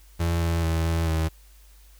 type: tone with pitch steps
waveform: 35% pulse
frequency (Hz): 84.4 / 83.6 / 81.5 / 82.6 / 80.2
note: E2 / E2 / E2 / E2 / E2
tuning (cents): +41 / +25 / -19 / +4 / -47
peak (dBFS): -20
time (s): 0.19-1.29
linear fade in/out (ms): 20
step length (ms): 220
effects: added 50 Hz sine -49 dBFS peak until 1.99 s + white hiss -58 dBFS RMS until 1.99 s